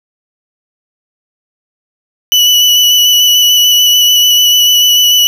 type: tone with vibrato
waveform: 35% pulse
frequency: 2960 Hz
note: F#7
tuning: in tune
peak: -3 dBFS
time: 2.32-5.27 s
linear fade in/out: 0 ms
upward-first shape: square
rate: 6.8 Hz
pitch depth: 13 cents each way
effects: none